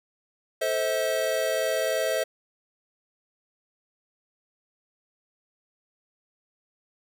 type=chord; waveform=square; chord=A minor; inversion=none; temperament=equal with one note detuned; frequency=440 / 523.3 / 643.8 Hz; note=A4 / C5 / E5; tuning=0 / 0 / -41 cents; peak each=-33 / -29 / -27 dBFS; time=0.61-2.24 s; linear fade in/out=10 ms; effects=none